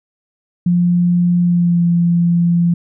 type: tone with pitch glide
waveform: sine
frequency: 175.5 to 171.79 Hz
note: F3 to F3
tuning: +9 to -28 cents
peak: -10 dBFS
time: 0.66-2.74 s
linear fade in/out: 5 ms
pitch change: -37 cents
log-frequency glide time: 1.41-1.84 s
effects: none